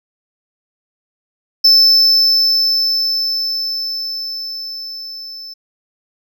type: tone with level ramp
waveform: triangle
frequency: 5274 Hz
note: E8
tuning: in tune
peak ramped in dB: -4 to -28 dBFS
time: 1.64-5.54 s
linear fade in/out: 10 ms
effects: none